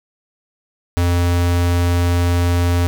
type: tone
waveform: square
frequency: 87.31 Hz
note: F2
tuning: in tune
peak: -14 dBFS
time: 0.97-2.87 s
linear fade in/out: 0 ms
effects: none